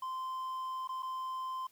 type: tone with dropouts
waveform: triangle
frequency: 1038 Hz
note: C6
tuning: 14 cents flat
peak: -34 dBFS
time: 0.02-1.67 s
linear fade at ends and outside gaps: 5 ms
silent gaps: 0.875-0.89 / 1.024-1.029 s
effects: white hiss -67 dBFS RMS until 1.71 s